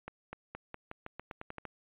accelerating click train, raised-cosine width 0.5 ms, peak -26 dBFS, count 12, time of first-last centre 0.08-1.653 s, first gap 250 ms, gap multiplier 0.88, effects resampled to 8000 Hz

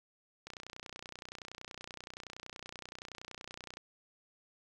click train, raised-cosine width 0.2 ms, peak -27 dBFS, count 102, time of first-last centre 0.47-3.771 s, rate 30.6 Hz, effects 10-bit

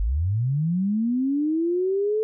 sine linear sweep, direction up, 45 to 440 Hz, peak -20 dBFS, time 0-2.23 s, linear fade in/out 0 ms, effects none

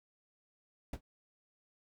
brown noise with exponential decay, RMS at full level -33 dBFS, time 0.93-1.01 s, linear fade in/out 5 ms, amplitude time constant 17 ms, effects none

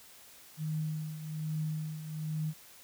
sine tone with tremolo, 155.56 Hz, D#3, in tune, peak -30 dBFS, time 0.57-2.54 s, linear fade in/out 50 ms, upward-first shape triangle, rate 1.2 Hz, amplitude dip 70%, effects white hiss -55 dBFS RMS until 2.83 s

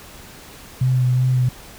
sine tone with vibrato, 126.9 Hz, B2, 47 cents sharp, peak -14 dBFS, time 0.81-1.49 s, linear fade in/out 5 ms, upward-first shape sine, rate 2.7 Hz, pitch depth 22 cents each way, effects pink hiss -41 dBFS RMS until 1.78 s

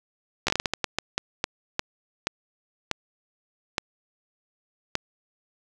slowing click train, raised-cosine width 0.2 ms, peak -6 dBFS, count 17, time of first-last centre 0.47-4.954 s, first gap 13 ms, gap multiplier 1.35, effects none

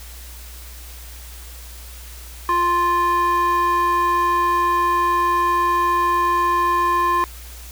square tone with band-pass filter, 349.2 Hz, F4, in tune, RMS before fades -18 dBFS, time 2.49-7.24 s, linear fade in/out 0 ms, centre 1200 Hz, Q 7.2, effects added 60 Hz sine -36 dBFS peak until 7.71 s + white hiss -41 dBFS RMS until 7.71 s

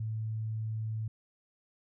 sine tone, 110 Hz, A2, in tune, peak -32 dBFS, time 0-1.08 s, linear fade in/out 5 ms, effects none

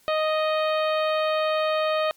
harmonic tone, 622.3 Hz, D#5, in tune, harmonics 1 / 2 / 3 / 4 / 5 / 6 / 7, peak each -22 / -27 / -35 / -34 / -36 / -38 / -41 dBFS, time 0.08-2.11 s, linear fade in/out 0 ms, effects white hiss -59 dBFS RMS until 2.16 s + MP3 96 kbps

